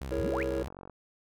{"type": "tone with vibrato", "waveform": "sawtooth", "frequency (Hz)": 65.3, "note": "C2", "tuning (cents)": -3, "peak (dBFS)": -32, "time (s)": [0.01, 0.68], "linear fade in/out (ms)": 0, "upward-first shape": "square", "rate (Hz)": 7.9, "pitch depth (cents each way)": 70}
{"type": "chord", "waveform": "triangle", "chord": "A# half-diminished seventh", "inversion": "second", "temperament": "equal", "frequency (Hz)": [329.6, 415.3, 466.2, 554.4], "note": ["E4", "G#4", "A#4", "C#5"], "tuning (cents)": [0, 0, 0, 0], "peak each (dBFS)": [-33, -36, -33, -32], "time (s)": [0.11, 0.63], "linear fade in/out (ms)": 5}
{"type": "exponential sweep", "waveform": "sine", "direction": "up", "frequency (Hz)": [65.41, 2611], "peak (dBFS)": -33, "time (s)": [0.18, 0.43], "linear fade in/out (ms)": 0}
{"type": "click train", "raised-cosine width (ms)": 1, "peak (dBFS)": -31, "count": 19, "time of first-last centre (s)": [0.51, 0.897], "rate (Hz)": 46.5}
{"effects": []}